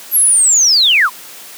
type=linear sweep; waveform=sine; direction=down; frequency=11840 to 917 Hz; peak=-7 dBFS; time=0.11-1.1 s; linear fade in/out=50 ms; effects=white hiss -34 dBFS RMS until 1.57 s + high-pass 200 Hz 12 dB/octave